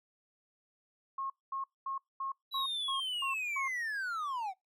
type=tone bursts; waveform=sine; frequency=1082 Hz; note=C#6; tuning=42 cents flat; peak=-34 dBFS; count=8; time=1.18-3.68 s; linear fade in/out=5 ms; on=120 ms; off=220 ms
type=linear sweep; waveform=triangle; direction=down; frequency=3955 to 719 Hz; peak=-32 dBFS; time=2.51-4.54 s; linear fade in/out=50 ms
effects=noise-tail reverb RT60 0.2 s tail -26 dB re dry